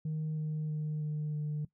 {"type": "tone with pitch steps", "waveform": "sine", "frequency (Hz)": [155.56, 154.13, 152.71, 151.31, 149.91], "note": ["D#3", "D#3", "D#3", "D#3", "D3"], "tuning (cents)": [0, -16, -32, -48, 36], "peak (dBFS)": -30, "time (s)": [0.05, 1.65], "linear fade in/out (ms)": 5, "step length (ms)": 320, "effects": ["noise-tail reverb RT60 0.1 s tail -18 dB re dry", "tanh soft clip ceiling -30 dBFS"]}